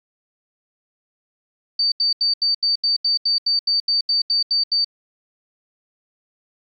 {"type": "tone bursts", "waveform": "sine", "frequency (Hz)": 4599, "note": "D8", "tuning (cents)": -37, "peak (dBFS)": -15, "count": 15, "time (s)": [1.79, 4.846], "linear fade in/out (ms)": 5, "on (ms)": 130, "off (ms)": 79, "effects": ["MP3 96 kbps"]}